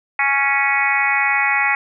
harmonic tone, 277.2 Hz, C#4, in tune, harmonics 3 / 4 / 5 / 6 / 7 / 8 / 9, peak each -22 / -26 / -25 / -27 / -19 / -20 / -24 dBFS, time 0.19-1.75 s, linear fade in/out 2 ms, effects none

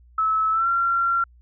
sine tone with pitch glide, 1300 to 1371.7 Hz, E6 to F6, -24 to -32 cents, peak -18 dBFS, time 0.18-1.24 s, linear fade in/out 5 ms, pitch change +92 cents, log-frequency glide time 0.51-0.68 s, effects added 60 Hz sine -49 dBFS peak until 1.41 s

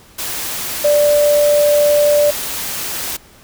sine tone in noise, 587.3 Hz, D5, in tune, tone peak -9 dBFS, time 0.84-2.31 s, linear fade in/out 10 ms, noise white, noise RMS -23 dBFS, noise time 0.18-3.17 s, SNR +11 dB, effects pink hiss -45 dBFS RMS until 3.43 s

